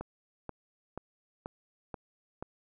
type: click train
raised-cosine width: 1 ms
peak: -24 dBFS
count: 6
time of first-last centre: 0.01-2.425 s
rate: 2.07 Hz
effects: none